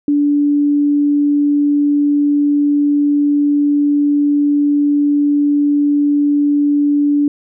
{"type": "tone", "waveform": "sine", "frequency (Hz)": 290, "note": "D4", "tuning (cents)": -22, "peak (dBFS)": -10, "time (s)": [0.08, 7.28], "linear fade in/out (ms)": 2, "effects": []}